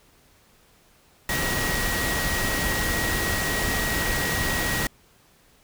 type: tone in noise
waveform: sine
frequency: 1903 Hz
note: A#6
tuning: 35 cents sharp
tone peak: -28 dBFS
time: 1.29-4.87 s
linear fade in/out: 2 ms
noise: pink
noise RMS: -26 dBFS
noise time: 1.29-4.87 s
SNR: -5 dB
effects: pink hiss -58 dBFS RMS until 5.63 s